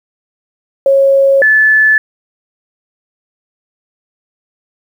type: tone pair in turn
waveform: sine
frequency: 547 / 1736.6 Hz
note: C#5 / A6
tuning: -23 / -23 cents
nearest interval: octave + minor sixth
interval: 2000 cents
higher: second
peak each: -5 dBFS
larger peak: neither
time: 0.86-1.42 / 1.42-1.98 s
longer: neither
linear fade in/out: 2 ms
effects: 7-bit